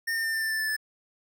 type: tone with pitch steps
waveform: square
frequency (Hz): 1823 / 1811.5 / 1800 / 1788.6 / 1777.3 / 1766 / 1754.8 / 1743.7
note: A#6 / A6 / A6 / A6 / A6 / A6 / A6 / A6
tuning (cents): -39 / +50 / +39 / +28 / +17 / +6 / -5 / -16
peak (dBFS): -27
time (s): 0.07-0.766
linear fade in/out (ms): 10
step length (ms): 87
effects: none